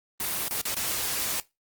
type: noise with dropouts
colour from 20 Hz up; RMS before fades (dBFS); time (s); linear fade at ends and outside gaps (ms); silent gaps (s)
white; -29; 0.2-1.4; 1; 0.483-0.509 / 0.614-0.653 / 0.745-0.766
effects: noise-tail reverb RT60 0.2 s tail -19 dB re dry + Opus 24 kbps